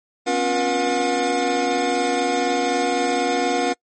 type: tone cluster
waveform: square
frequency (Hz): 253.4 / 277.4 / 355.4 / 480.9 / 720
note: B3 / C#4 / F4 / B4 / F#5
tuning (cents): +45 / +1 / +30 / -46 / -47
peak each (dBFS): -31 / -26 / -27 / -25 / -23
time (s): 0.26-3.74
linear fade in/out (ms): 20
effects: noise-tail reverb RT60 0.1 s tail -26 dB re dry + MP3 32 kbps